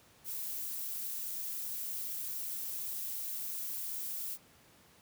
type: noise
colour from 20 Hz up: violet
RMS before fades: -39 dBFS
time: 0.24-4.38 s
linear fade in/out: 50 ms
effects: pink hiss -62 dBFS RMS until 5.01 s + high-pass 80 Hz 12 dB/octave